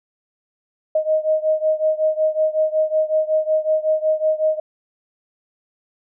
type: beating tone pair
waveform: sine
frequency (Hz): 622.3 / 627.7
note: D#5 / D#5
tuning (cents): 0 / +15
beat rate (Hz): 5.4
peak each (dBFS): -18 / -20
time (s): 0.95-4.6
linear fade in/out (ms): 5
effects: none